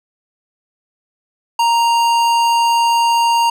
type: tone with tanh clipping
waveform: sine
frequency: 932.3 Hz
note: A#5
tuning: in tune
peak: -13 dBFS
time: 1.59-3.5 s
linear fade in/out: 5 ms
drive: 18 dB
effects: none